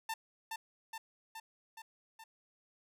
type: tone with echo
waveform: sawtooth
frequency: 894 Hz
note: A5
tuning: 27 cents sharp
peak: -32 dBFS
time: 0.09-0.14 s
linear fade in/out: 5 ms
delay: 420 ms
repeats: 5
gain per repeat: -3 dB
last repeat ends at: 2.24 s
effects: none